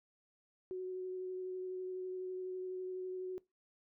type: tone with vibrato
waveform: sine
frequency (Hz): 370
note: F#4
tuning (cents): 0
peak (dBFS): -38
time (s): 0.71-3.38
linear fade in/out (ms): 0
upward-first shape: sine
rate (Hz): 12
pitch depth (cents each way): 11
effects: noise-tail reverb RT60 0.2 s tail -21 dB re dry